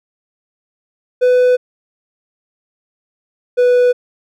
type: tone pair in turn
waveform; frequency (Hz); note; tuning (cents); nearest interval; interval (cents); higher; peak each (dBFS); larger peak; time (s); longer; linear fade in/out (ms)
triangle; 499.2 / 493.2; B4 / B4; +19 / -2; unison; 21; first; -6; neither; 1.21-1.57 / 3.57-3.93; neither; 20
effects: none